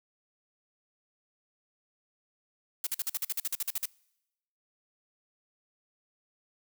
blue noise bursts, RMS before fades -31 dBFS, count 14, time 2.84-3.856 s, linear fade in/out 2 ms, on 28 ms, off 48 ms, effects noise-tail reverb RT60 0.9 s tail -25 dB re dry

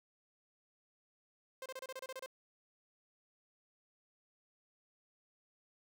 sawtooth tone bursts, 523.3 Hz, C5, in tune, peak -39 dBFS, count 10, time 1.62-2.261 s, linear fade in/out 2 ms, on 38 ms, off 29 ms, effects none

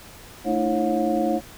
sine tone cluster, 221.4 / 304.4 / 334.3 / 544 / 718 Hz, A3 / D#4 / E4 / C#5 / F5, +11 / -38 / +24 / -33 / +48 cents, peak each -26 dBFS, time 0.44-1.41 s, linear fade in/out 50 ms, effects pink hiss -44 dBFS RMS until 1.57 s

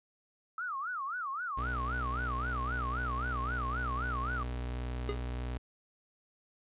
sine tone with vibrato, 1263 Hz, D#6, 26 cents sharp, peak -34 dBFS, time 0.58-4.43 s, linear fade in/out 2 ms, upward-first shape sine, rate 3.8 Hz, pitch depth 290 cents each way
35% pulse tone, 61.6 Hz, B1, 4 cents flat, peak -33 dBFS, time 1.57-5.58 s, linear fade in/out 10 ms
square tone with exponential decay, 410 Hz, G#4, 22 cents flat, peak -30 dBFS, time 5.09-5.22 s, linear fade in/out 0 ms, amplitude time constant 28 ms
effects resampled to 8000 Hz

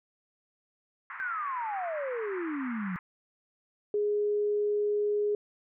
pink band-pass noise, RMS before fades -42 dBFS, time 1.1-2.99 s, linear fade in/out 2 ms, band 1000 to 2100 Hz, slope 48 dB/octave
sine exponential sweep, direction down, 1581 to 174.61 Hz, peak -31 dBFS, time 1.2-2.96 s, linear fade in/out 0 ms
sine tone, 415.3 Hz, G#4, in tune, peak -25 dBFS, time 3.94-5.35 s, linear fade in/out 2 ms
effects none

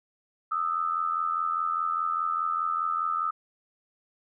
sine tone pair together, 1229.1 / 1314 Hz, D#6 / E6, -22 / -6 cents, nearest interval minor second, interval 116 cents, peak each -28 dBFS, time 0.51-3.31 s, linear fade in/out 10 ms, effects none

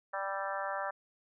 harmonic tone with a mistuned harmonic, 196 Hz, G3, in tune, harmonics 3 / 4 / 5 / 6 / 7 / 8 / 9, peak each -39 / -40 / -41 / -42 / -42 / -43 / -44 dBFS, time 0.13-0.91 s, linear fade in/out 10 ms, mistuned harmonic 7, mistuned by -28 cents, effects none

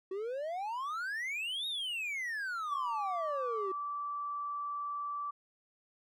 triangle exponential two-way sweep, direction up then down, 370 to 3795 to 370 Hz, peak -33 dBFS, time 0.11-3.72 s, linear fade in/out 5 ms, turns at 1.67 s
sine tone, 1161 Hz, D6, 20 cents flat, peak -35 dBFS, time 2.71-5.31 s, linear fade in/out 10 ms
effects none

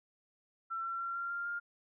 sine tone with pitch steps, 1346 / 1357.7 / 1369.5 / 1381.4 / 1393.5 / 1405.6 Hz, E6 / F6 / F6 / F6 / F6 / F6, +36 / -49 / -34 / -19 / -4 / +11 cents, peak -35 dBFS, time 0.7-1.6 s, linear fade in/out 20 ms, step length 150 ms, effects none

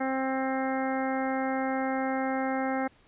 harmonic tone, 264.5 Hz, C4, 19 cents sharp, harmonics 1 / 2 / 3 / 4 / 5 / 6 / 7 / 8, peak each -30 / -33 / -32 / -43 / -39 / -40 / -42 / -41 dBFS, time 0-2.88 s, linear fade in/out 10 ms, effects pink hiss -61 dBFS RMS until 3.07 s + resampled to 8000 Hz

